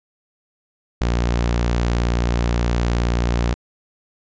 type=tone; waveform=sawtooth; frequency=59 Hz; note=A#1; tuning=22 cents sharp; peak=-13 dBFS; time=1.01-3.54 s; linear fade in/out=0 ms; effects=resampled to 16000 Hz